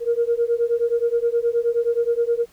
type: beating tone pair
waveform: sine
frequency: 465.3 / 474.8 Hz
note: A#4 / A#4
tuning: -3 / +32 cents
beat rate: 9.5 Hz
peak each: -20 dBFS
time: 0-2.46 s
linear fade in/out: 50 ms
effects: tanh soft clip ceiling -10 dBFS + pink hiss -55 dBFS RMS until 2.52 s